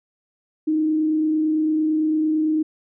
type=tone with frequency modulation; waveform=sine; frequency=311.1 Hz; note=D#4; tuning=in tune; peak=-17 dBFS; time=0.67-2.63 s; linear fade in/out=10 ms; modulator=28.9 Hz; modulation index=0.22; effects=none